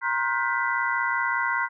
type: tone cluster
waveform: sine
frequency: 943 / 1059 / 1427 / 1552 / 1987 Hz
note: A#5 / C6 / F6 / G6 / B6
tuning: +20 / +21 / +37 / -18 / +10 cents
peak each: -29 dBFS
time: 0.01-1.69 s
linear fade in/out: 50 ms
effects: none